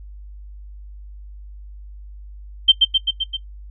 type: tone with echo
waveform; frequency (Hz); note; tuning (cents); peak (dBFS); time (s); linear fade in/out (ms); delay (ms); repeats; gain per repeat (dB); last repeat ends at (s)
sine; 3136; G7; 0; -5; 2.68-2.72; 10; 130; 5; -3; 3.37
effects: noise-tail reverb RT60 0.1 s tail -17 dB re dry + added 50 Hz sine -35 dBFS peak until 3.7 s